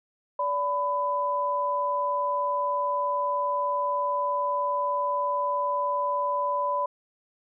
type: tone pair together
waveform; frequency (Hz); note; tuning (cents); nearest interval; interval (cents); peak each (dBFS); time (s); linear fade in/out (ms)
sine; 576.8 / 1000; D5 / B5; -31 / +21; minor seventh; 952; -29 / -25; 0.39-6.86; 5
effects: none